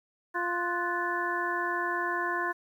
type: harmonic tone with a mistuned harmonic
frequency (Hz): 349.2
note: F4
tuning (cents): 0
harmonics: 1 / 2 / 3 / 4 / 5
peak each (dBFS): -35 / -37 / -32 / -35 / -33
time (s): 0.34-2.53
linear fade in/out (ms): 20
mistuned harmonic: 4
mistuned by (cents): +100
effects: 10-bit